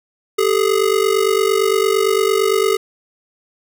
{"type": "ring-modulated tone", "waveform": "square", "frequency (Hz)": 415.3, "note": "G#4", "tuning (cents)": 0, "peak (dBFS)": -11, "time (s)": [0.38, 2.77], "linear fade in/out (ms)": 10, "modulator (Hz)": 24.4, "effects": ["7-bit"]}